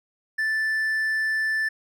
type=tone; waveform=triangle; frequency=1760 Hz; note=A6; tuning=in tune; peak=-20 dBFS; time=0.38-1.69 s; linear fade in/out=10 ms; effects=none